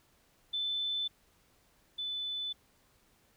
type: tone pair in turn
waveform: sine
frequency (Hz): 3520 / 3500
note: A7 / A7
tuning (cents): 0 / -10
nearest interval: unison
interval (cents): 10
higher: first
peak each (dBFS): -31 / -34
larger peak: first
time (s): 0.53-1.08 / 1.98-2.53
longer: neither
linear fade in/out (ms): 10
effects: pink hiss -68 dBFS RMS until 3.36 s